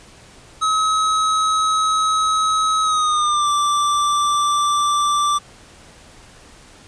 square tone with pitch glide, 1279 to 1172.8 Hz, D#6 to D6, +47 to -3 cents, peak -16 dBFS, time 0.61-5.39 s, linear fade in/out 20 ms, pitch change -150 cents, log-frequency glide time 2.83-3.49 s, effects pink hiss -45 dBFS RMS until 6.87 s + resampled to 22050 Hz

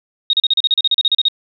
sine tone bursts, 3739 Hz, A#7, 4 cents sharp, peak -10 dBFS, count 15, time 0.3-1.284 s, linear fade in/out 2 ms, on 32 ms, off 36 ms, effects none

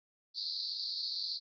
pink band-pass noise, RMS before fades -38 dBFS, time 0.34-1.4 s, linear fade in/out 50 ms, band 4100 to 4800 Hz, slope 96 dB/octave, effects none

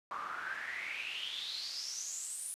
pink noise with band-pass filter sweep, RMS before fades -41 dBFS, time 0.11-2.54 s, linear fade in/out 0 ms, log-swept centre 1100 to 10000 Hz, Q 8.3, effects resampled to 32000 Hz

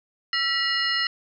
sine tone cluster, 1343 / 1943 / 2885 / 4214 / 5250 Hz, E6 / B6 / F#7 / C8 / E8, +32 / -29 / -44 / +12 / -8 cents, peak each -31 / -26 / -28 / -27 / -30 dBFS, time 0.33-1.07 s, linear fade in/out 2 ms, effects none

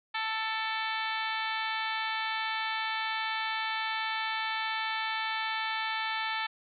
harmonic tone with a mistuned harmonic, 441.3 Hz, A4, 5 cents sharp, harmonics 2 / 3 / 4 / 5 / 6 / 7 / 8 / 9 / 10, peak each -35 / -38 / -36 / -38 / -42 / -42 / -41 / -44 / -49 dBFS, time 0.14-6.47 s, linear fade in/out 10 ms, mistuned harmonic 5, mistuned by +28 cents, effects none

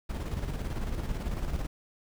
brown noise with tremolo, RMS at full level -31 dBFS, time 0.09-1.67 s, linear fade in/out 10 ms, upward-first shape square, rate 18 Hz, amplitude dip 45%, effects none

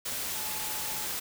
sine tone in noise, 859 Hz, A5, 42 cents flat, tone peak -44 dBFS, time 0.35-1.06 s, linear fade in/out 10 ms, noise white, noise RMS -34 dBFS, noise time 0.05-1.2 s, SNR -13 dB, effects none

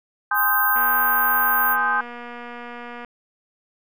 sine chord, Ab major seventh, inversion none, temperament just, 830.6 / 1038.3 / 1245.9 / 1557.4 Hz, Ab5 / C6 / Eb6 / G6, 0 / -14 / +2 / -12 cents, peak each -25 / -26 / -24 / -21 dBFS, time 0.31-2.01 s, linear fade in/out 5 ms
sine tone, 14917 Hz, A#9, in tune, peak -20 dBFS, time 0.34-1.77 s, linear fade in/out 50 ms
click train, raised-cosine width 0.5 ms, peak -22 dBFS, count 550, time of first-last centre 0.76-3.048 s, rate 240 Hz
effects none

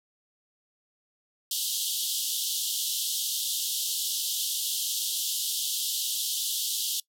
pink band-pass noise, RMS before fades -30 dBFS, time 1.51-7 s, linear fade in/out 2 ms, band 3000 to 16000 Hz, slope 96 dB/octave, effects noise-tail reverb RT60 0.1 s tail -22 dB re dry

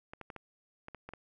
clicks, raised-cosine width 0.5 ms, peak -29 dBFS, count 8, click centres 0.135 / 0.213 / 0.302 / 0.363 / 0.884 / 0.947 / 1.09 / 1.136 s, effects none

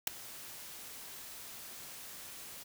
white noise with ADSR envelope, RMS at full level -27 dBFS, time 0.07-2.64 s, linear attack 4 ms, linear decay 6 ms, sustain -21 dB, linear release 18 ms, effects none

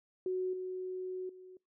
sine tone with level steps, 370 Hz, F#4, in tune, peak -31 / -36 / -49 dBFS, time 0.26-1.57 s, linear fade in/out 2 ms, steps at 0.53 / 1.29 s, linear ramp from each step 5 ms, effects noise-tail reverb RT60 0.2 s tail -24 dB re dry

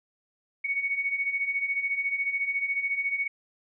sine beating tone pair, 2217 / 2231 Hz, C#7 / C#7, 0 / +11 cents, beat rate 14 Hz, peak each -32 / -27 dBFS, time 0.64-3.28 s, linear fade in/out 10 ms, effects none

